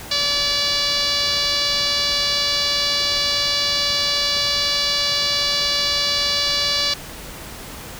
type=tone with low-pass filter; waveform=5% pulse; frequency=576 Hz; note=D5; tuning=34 cents flat; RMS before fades=-20 dBFS; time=0.11-6.94 s; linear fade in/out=5 ms; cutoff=4500 Hz; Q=4; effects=pink hiss -35 dBFS RMS until 7.99 s